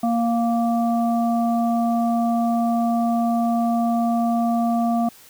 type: harmonic tone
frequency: 233.1 Hz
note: A#3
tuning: in tune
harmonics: 1 / 3 / 5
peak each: -19 / -22 / -33 dBFS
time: 0.03-5.09 s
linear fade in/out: 5 ms
effects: white hiss -48 dBFS RMS until 5.29 s